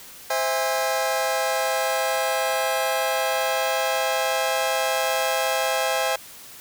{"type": "chord", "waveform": "sawtooth", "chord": "C augmented", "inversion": "none", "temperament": "just", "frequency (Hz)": [523.3, 654.1, 817.6], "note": ["C5", "E5", "G#5"], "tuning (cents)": [0, -14, -27], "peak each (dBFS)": -22, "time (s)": [0.3, 6.16], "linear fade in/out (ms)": 5, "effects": ["white hiss -43 dBFS RMS until 6.6 s"]}